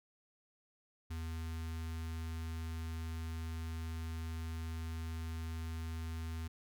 square tone with notch filter, 81.2 Hz, E2, 26 cents flat, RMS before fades -41 dBFS, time 1.1-6.48 s, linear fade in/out 10 ms, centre 550 Hz, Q 0.89, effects none

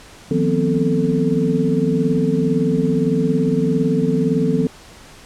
sine tone cluster, 158.5 / 180.2 / 243.3 / 261 / 442.5 Hz, D#3 / F#3 / B3 / C4 / A4, +32 / -45 / -26 / -4 / +10 cents, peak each -21 dBFS, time 0.31-4.67 s, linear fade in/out 2 ms, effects pink hiss -42 dBFS RMS until 5.25 s + low-pass 9000 Hz 12 dB/octave

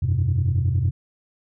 sine chord, F suspended second, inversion none, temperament equal with one note detuned, 87.31 / 98 / 127.97 Hz, F2 / G2 / C3, 0 / 0 / -38 cents, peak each -21 dBFS, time 0.02-0.91 s, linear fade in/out 10 ms, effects tanh soft clip ceiling -13 dBFS

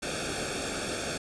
pink noise with comb filter, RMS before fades -33 dBFS, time 0.02-1.18 s, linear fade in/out 10 ms, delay 1 ms, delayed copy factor -0.8, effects resampled to 22050 Hz

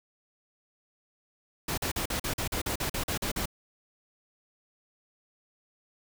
pink noise bursts, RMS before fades -31 dBFS, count 13, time 1.68-3.457 s, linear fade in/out 5 ms, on 97 ms, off 43 ms, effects none

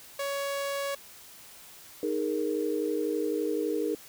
sawtooth tone, 559 Hz, C#5, 14 cents sharp, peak -26 dBFS, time 0.19-0.95 s, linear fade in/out 5 ms
sine chord, D# suspended fourth, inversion none, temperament just, 311.1 / 414.8 / 466.7 Hz, D#4 / G#4 / A#4, 0 / -2 / +2 cents, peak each -31 dBFS, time 2.03-3.95 s, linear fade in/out 2 ms
effects white hiss -50 dBFS RMS until 4.08 s

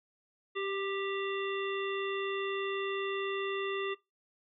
harmonic tone with a mistuned harmonic, 392 Hz, G4, in tune, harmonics 1 / 3 / 5 / 7 / 9, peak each -34 / -39 / -41 / -42 / -44 dBFS, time 0.55-3.95 s, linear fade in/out 20 ms, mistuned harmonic 3, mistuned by +16 cents, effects noise-tail reverb RT60 0.2 s tail -20 dB re dry

